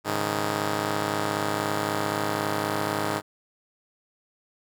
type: chord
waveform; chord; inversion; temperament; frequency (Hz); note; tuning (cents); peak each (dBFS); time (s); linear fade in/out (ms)
5% pulse; Ab suspended fourth; none; just; 103.83 / 138.43 / 155.74; Ab2 / Db3 / Eb3; 0 / -2 / +2; -18 / -22 / -20; 0.04-3.22; 50
effects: none